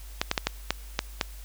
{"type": "clicks", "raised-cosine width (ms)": 0.2, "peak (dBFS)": -6, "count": 7, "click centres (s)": [0.215, 0.314, 0.378, 0.47, 0.706, 0.991, 1.212], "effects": ["added 50 Hz sine -40 dBFS peak until 1.44 s", "white hiss -51 dBFS RMS until 1.44 s"]}